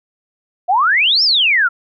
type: exponential two-way sweep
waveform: sine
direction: up then down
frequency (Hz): 677 to 5500 to 1329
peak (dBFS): -10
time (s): 0.68-1.69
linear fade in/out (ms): 20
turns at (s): 1.23
effects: none